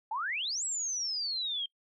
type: exponential two-way sweep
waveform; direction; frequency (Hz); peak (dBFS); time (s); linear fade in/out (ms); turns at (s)
sine; up then down; 830 to 7902 to 3169; -31; 0.11-1.66; 5; 0.64
effects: noise-tail reverb RT60 0.1 s tail -24 dB re dry